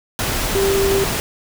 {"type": "tone in noise", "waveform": "sine", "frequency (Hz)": 392, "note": "G4", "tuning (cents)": 0, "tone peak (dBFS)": -15, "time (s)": [0.55, 1.04], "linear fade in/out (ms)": 0, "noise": "pink", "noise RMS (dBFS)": -21, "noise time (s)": [0.19, 1.2], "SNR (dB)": 3, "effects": []}